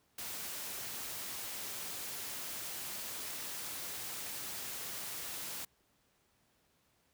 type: noise with amplitude modulation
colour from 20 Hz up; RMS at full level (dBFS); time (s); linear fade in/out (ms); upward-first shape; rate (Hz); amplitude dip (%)
white; -41; 0.18-5.65; 5; sine; 288; 25
effects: pink hiss -73 dBFS RMS until 7.13 s + high-pass 60 Hz 12 dB/octave